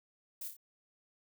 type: noise with echo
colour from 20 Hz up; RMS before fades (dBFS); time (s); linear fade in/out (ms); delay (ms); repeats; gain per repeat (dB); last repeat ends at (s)
violet; -42; 0.41-0.48; 5; 29; 3; -5; 0.567
effects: none